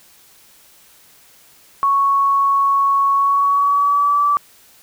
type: tone with pitch glide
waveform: sine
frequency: 1108.7 to 1158.5 Hz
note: C#6 to D6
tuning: 0 to -24 cents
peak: -12 dBFS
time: 1.83-4.37 s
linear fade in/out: 0 ms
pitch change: +76 cents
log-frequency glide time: 3.14-4.25 s
effects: white hiss -49 dBFS RMS until 4.82 s